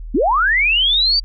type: linear sweep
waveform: sine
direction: up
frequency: 208.7 to 4699 Hz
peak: -12 dBFS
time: 0.14-1.2 s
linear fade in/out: 10 ms
effects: added 40 Hz sine -27 dBFS peak until 1.24 s